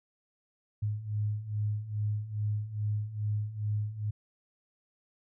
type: beating tone pair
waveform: sine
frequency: 103.83 / 106.23 Hz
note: G#2 / G#2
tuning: 0 / +40 cents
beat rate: 2.4 Hz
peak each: -35 / -31 dBFS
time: 0.82-4.11 s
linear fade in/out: 10 ms
effects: none